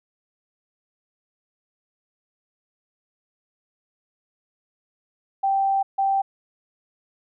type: tone bursts at uneven times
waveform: sine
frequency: 782 Hz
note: G5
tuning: 4 cents flat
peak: -18 dBFS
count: 2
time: 5.43-5.83 / 5.98-6.22 s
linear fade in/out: 10 ms
effects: none